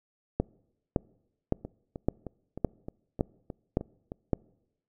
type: two click trains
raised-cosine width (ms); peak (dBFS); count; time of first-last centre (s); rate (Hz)
2; -24 / -11; 9 / 8; 1.65-4.119 / 0.4-4.333; 3.24 / 1.78
effects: noise-tail reverb RT60 0.9 s tail -26 dB re dry